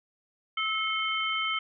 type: tone cluster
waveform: sine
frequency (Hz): 1299 / 2166 / 3090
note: E6 / C#7 / G7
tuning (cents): -26 / -41 / -26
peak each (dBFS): -31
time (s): 0.57-1.59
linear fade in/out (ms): 5
effects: none